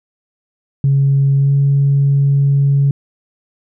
sine tone with pitch glide, 138.2 to 139.81 Hz, C#3 to C#3, -5 to +15 cents, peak -8 dBFS, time 0.84-2.91 s, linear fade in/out 2 ms, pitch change +20 cents, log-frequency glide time 1.38-1.52 s, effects tanh soft clip ceiling -5 dBFS

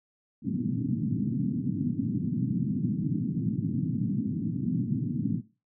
white band-pass noise, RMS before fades -29 dBFS, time 0.42-5.42 s, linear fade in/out 50 ms, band 110 to 270 Hz, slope 48 dB/octave, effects noise-tail reverb RT60 0.3 s tail -17 dB re dry

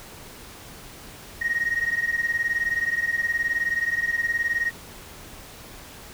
sine beating tone pair, 1864.7 / 1883.7 Hz, A#6 / A#6, 0 / +18 cents, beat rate 19 Hz, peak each -24 dBFS, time 1.41-4.71 s, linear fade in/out 10 ms, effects tanh soft clip ceiling -16 dBFS + pink hiss -43 dBFS RMS until 6.13 s

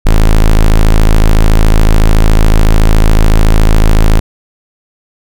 square tone, 26.92 Hz, A0, 37 cents flat, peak -3 dBFS, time 0.05-4.2 s, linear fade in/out 10 ms, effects none

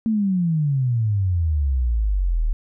sine exponential sweep, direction down, 228.4 to 36.71 Hz, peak -17 dBFS, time 0.06-2.53 s, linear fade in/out 0 ms, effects none

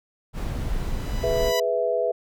brown noise, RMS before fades -27 dBFS, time 0.33-1.53 s, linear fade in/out 50 ms
10% pulse tone with exponential growth, 987.8 Hz, B5, in tune, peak -16 dBFS, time 0.58-1.6 s, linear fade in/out 5 ms, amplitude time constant 220 ms
sine chord, E major, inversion first, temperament equal, 415.3 / 493.9 / 659.3 Hz, G#4 / B4 / E5, 0 / 0 / 0 cents, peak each -28 / -24 / -24 dBFS, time 1.23-2.12 s, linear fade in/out 10 ms
effects none

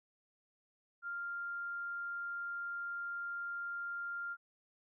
sine tone, 1396 Hz, F6, 1 cent flat, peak -38 dBFS, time 1.02-4.37 s, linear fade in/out 50 ms, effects none

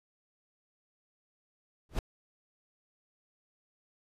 brown noise with exponential growth, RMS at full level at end -25 dBFS, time 1.89-1.99 s, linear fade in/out 2 ms, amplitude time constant 20 ms, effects resampled to 32000 Hz

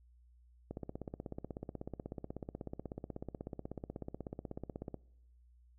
click train, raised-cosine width 2 ms, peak -28 dBFS, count 70, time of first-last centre 0.71-4.943 s, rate 16.3 Hz, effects noise-tail reverb RT60 0.9 s tail -25 dB re dry + added 60 Hz sine -61 dBFS peak until 5.78 s

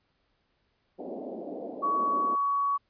pink band-pass noise, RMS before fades -38 dBFS, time 0.98-2.36 s, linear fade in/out 20 ms, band 220 to 710 Hz, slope 48 dB/octave
sine tone, 1125 Hz, C#6, 25 cents sharp, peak -24 dBFS, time 1.82-2.78 s, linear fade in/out 20 ms
effects pink hiss -73 dBFS RMS until 2.89 s + resampled to 11025 Hz

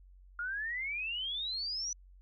sine exponential sweep, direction up, 1396.9 to 6000 Hz, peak -34 dBFS, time 0.39-1.93 s, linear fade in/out 2 ms, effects added 46 Hz sine -54 dBFS peak until 2.21 s

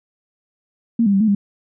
sine tone with pitch steps, 231 / 200.3 / 194.7 / 219.4 / 200.9 Hz, A#3 / G3 / G3 / A3 / G3, -16 / +38 / -12 / -5 / +43 cents, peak -12 dBFS, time 0.99-1.35 s, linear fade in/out 5 ms, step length 72 ms, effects none

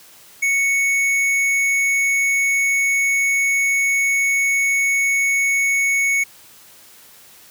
triangle tone with tanh clipping, 2217 Hz, C#7, in tune, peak -17 dBFS, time 0.42-6.24 s, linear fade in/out 10 ms, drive 17 dB, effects white hiss -46 dBFS RMS until 7.5 s + high-pass 60 Hz 12 dB/octave

